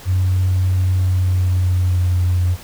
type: tone with pitch glide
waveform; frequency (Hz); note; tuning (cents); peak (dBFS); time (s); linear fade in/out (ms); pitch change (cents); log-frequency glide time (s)
sine; 92.5 to 89.5; F#2 to F2; 0 to +43; -12; 0.05-2.57; 50; -57; 0.99-2.32
effects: tanh soft clip ceiling -9 dBFS + pink hiss -38 dBFS RMS until 2.63 s